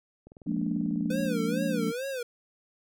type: click train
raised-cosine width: 2 ms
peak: -35 dBFS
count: 21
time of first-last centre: 0.27-1.255 s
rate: 20.3 Hz
type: chord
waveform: sine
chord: Bb dominant seventh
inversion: second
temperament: just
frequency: 174.81 / 209.8 / 233.1 / 291.4 Hz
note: F3 / Ab3 / Bb3 / D4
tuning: +2 / +18 / 0 / -13 cents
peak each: -32 dBFS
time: 0.46-1.92 s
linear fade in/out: 20 ms
type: tone with vibrato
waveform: square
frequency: 495.3 Hz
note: B4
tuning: 5 cents sharp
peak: -32 dBFS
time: 1.1-2.23 s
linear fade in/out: 5 ms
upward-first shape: sine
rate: 2.3 Hz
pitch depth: 180 cents each way
effects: none